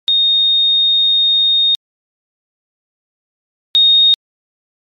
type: tone pair in turn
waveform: sine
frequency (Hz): 3699 / 3712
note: A#7 / A#7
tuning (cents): -14 / -8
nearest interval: unison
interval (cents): 6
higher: second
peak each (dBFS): -9 / -6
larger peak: second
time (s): 0.08-1.75 / 3.75-4.14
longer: first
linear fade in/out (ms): 0
effects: MP3 64 kbps